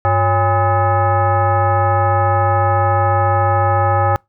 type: tone with frequency modulation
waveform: sine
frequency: 358 Hz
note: F4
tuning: 43 cents sharp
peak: -11 dBFS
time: 0.05-4.16 s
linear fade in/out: 0 ms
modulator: 457 Hz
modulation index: 2.1
effects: noise-tail reverb RT60 0.2 s tail -26 dB re dry